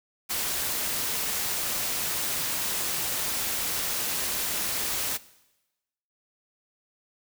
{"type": "noise with amplitude modulation", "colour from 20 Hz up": "white", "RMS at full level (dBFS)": -27, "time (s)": [0.29, 5.18], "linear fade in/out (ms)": 20, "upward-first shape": "sine", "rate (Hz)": 272, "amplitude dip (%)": 45, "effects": ["noise-tail reverb RT60 1.0 s tail -19 dB re dry"]}